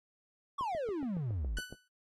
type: exponential sweep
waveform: triangle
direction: down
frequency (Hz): 1166 to 43.44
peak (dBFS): -31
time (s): 0.58-1.59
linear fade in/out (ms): 10
type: click train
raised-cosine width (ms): 2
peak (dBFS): -32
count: 9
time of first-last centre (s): 0.61-1.726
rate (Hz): 7.17
type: tone with exponential decay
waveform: sawtooth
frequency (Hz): 1492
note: F#6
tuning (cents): +14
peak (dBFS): -31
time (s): 1.57-1.88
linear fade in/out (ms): 2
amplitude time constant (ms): 67
effects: noise-tail reverb RT60 0.1 s tail -20 dB re dry + AAC 32 kbps